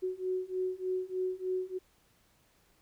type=beating tone pair; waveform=sine; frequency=368.8 / 372.1 Hz; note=F#4 / F#4; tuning=-6 / +10 cents; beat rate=3.3 Hz; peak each=-35 / -34 dBFS; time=0.02-1.79 s; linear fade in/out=20 ms; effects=pink hiss -68 dBFS RMS until 2.81 s